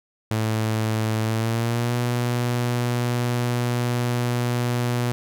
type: tone with pitch glide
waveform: sawtooth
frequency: 110 to 121.35 Hz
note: A2 to B2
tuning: 0 to -30 cents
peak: -17 dBFS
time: 0.31-5.12 s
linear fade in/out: 0 ms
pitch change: +170 cents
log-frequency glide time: 1.22-1.95 s
effects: none